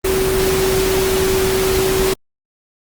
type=tone in noise; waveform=sine; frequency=380 Hz; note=F#4; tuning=46 cents sharp; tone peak=-15 dBFS; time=0.04-2.14 s; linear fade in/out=10 ms; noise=pink; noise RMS=-20 dBFS; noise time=0.04-2.14 s; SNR=+2 dB; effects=Opus 24 kbps